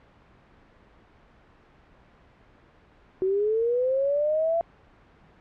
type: linear sweep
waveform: sine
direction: up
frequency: 370 to 679 Hz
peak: -21 dBFS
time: 3.22-4.61 s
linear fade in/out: 0 ms
effects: pink hiss -56 dBFS RMS until 5.4 s + low-pass 2000 Hz 12 dB/octave